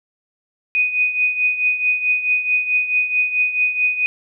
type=tone with tremolo; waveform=sine; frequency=2489 Hz; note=D#7; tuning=in tune; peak=-12 dBFS; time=0.75-4.06 s; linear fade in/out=0 ms; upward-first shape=triangle; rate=4.6 Hz; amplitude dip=75%; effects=none